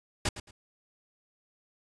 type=noise with echo; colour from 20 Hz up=pink; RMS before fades=-27 dBFS; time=0.25-0.29 s; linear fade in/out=5 ms; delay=110 ms; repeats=2; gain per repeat=-13 dB; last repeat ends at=0.51 s; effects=resampled to 22050 Hz